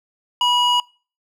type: ring-modulated tone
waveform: triangle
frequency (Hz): 1940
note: B6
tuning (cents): -31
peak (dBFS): -10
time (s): 0.41-0.8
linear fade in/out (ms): 2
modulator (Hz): 964
effects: noise-tail reverb RT60 0.4 s tail -25 dB re dry